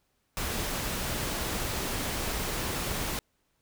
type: noise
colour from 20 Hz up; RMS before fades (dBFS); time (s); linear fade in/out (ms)
pink; -32; 0.37-3.19; 0
effects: pink hiss -74 dBFS RMS until 3.61 s